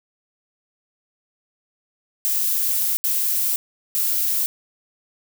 violet noise bursts at uneven times, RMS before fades -21 dBFS, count 3, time 2.25-2.97 / 3.04-3.56 / 3.95-4.46 s, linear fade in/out 0 ms, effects none

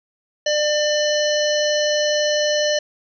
harmonic tone, 598 Hz, D5, 31 cents sharp, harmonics 1 / 3 / 5 / 7 / 9 / 10, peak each -18 / -26 / -26 / -27 / -32 / -28 dBFS, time 0.46-2.79 s, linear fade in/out 5 ms, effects none

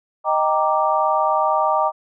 sine chord, Eb major seventh, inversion none, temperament equal, 622.3 / 784 / 932.3 / 1174.7 Hz, Eb5 / G5 / Bb5 / D6, 0 / 0 / 0 / 0 cents, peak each -21 dBFS, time 0.24-1.92 s, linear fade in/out 50 ms, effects none

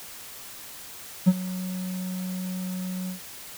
triangle tone with ADSR envelope, 184.4 Hz, F#3, 6 cents flat, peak -9 dBFS, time 1.26-3.2 s, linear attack 22 ms, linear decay 44 ms, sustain -18 dB, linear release 110 ms, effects white hiss -42 dBFS RMS until 3.57 s

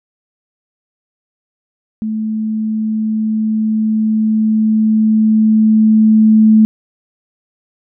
sine tone with level ramp, 217.8 Hz, A3, 17 cents flat, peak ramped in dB -16 to -4 dBFS, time 2.02-6.65 s, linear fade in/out 0 ms, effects none

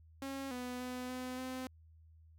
sawtooth tone with pitch steps, 272 / 248.5 / 250.9 / 253.7 / 257.5 Hz, C#4 / B3 / B3 / B3 / C4, -33 / +11 / +28 / +47 / -28 cents, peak -36 dBFS, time 0.22-1.67 s, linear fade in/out 2 ms, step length 290 ms, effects added 80 Hz sine -58 dBFS peak until 2.38 s

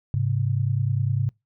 sine tone pair together, 104.74 / 134.7 Hz, G#2 / C#3, +15 / -49 cents, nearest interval major third, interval 436 cents, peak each -23 dBFS, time 0.14-1.29 s, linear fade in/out 0 ms, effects noise-tail reverb RT60 0.2 s tail -25 dB re dry

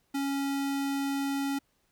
square tone, 277.2 Hz, C#4, in tune, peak -29 dBFS, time 0.14-1.59 s, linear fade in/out 10 ms, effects pink hiss -72 dBFS RMS until 1.91 s

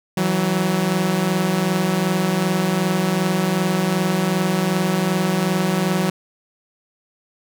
sawtooth tone pair together, 164.4 / 187.03 Hz, E3 / F#3, -4 / +19 cents, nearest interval major second, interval 223 cents, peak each -18 / -15 dBFS, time 0.17-6.1 s, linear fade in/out 5 ms, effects none

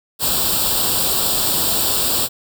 white noise with comb filter, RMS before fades -18 dBFS, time 0.19-2.29 s, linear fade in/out 50 ms, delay 0.24 ms, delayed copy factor +0.8, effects none

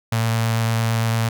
sawtooth tone with notch filter, 113.6 Hz, A#2, 44 cents flat, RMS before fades -20 dBFS, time 0.12-1.29 s, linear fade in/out 5 ms, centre 340 Hz, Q 0.86, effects none

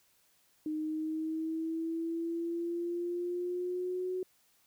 sine exponential sweep, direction up, 307.6 to 370 Hz, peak -32 dBFS, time 0.66-4.23 s, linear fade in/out 2 ms, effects white hiss -69 dBFS RMS until 4.66 s

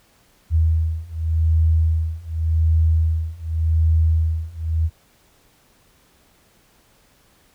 sine beating tone pair, 80 / 80.87 Hz, D#2 / E2, +49 / -33 cents, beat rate 0.87 Hz, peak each -19 / -18 dBFS, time 0.5-4.9 s, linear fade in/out 50 ms, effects pink hiss -57 dBFS RMS until 7.54 s

